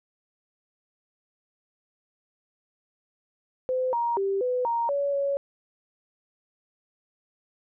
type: tone with pitch steps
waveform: sine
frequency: 512 / 941 / 392.1 / 500 / 933 / 565 / 559 Hz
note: C5 / A#5 / G4 / B4 / A#5 / C#5 / C#5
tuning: -38 / +16 / 0 / +21 / +1 / +33 / +14 cents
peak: -23 dBFS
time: 3.69-5.37 s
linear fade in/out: 0 ms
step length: 240 ms
effects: none